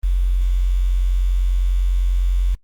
sine tone with quantisation, 45.09 Hz, F#1, 44 cents flat, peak -14 dBFS, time 0.03-2.55 s, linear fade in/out 10 ms, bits 7, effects noise-tail reverb RT60 0.1 s tail -24 dB re dry + Opus 24 kbps

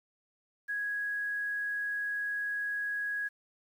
sine tone with quantisation, 1661.2 Hz, G#6, in tune, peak -31 dBFS, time 0.68-3.29 s, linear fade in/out 20 ms, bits 10, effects none

